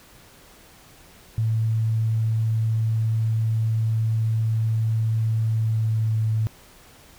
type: tone with pitch glide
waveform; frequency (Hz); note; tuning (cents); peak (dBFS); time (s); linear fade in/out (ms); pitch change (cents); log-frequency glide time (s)
sine; 111.5 to 110.03; A2 to A2; +23 to 0; -19; 1.38-6.47; 0; -23; 5.42-6.29
effects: pink hiss -50 dBFS RMS until 7.18 s